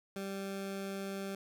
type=tone; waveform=20% pulse; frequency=195.6 Hz; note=G3; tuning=4 cents flat; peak=-33 dBFS; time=0.16-1.35 s; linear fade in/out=2 ms; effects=none